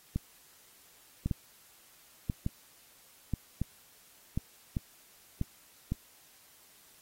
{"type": "two click trains", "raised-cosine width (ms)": 5, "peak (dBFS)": [-18, -18], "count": [5, 6], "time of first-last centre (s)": [[1.26, 5.414], [0.16, 5.92]], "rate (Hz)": [0.963, 0.868], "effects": ["white hiss -60 dBFS RMS until 7.01 s", "AAC 48 kbps"]}